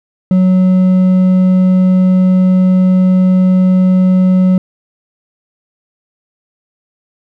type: tone with hard clipping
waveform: triangle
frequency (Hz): 185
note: F#3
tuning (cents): 0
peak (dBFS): -7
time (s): 0.31-4.58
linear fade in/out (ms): 2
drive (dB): 7
effects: none